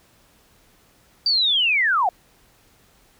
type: linear sweep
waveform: sine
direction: down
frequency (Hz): 4699 to 678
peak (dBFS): -16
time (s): 1.26-2.09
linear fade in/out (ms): 2
effects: pink hiss -57 dBFS RMS until 3.19 s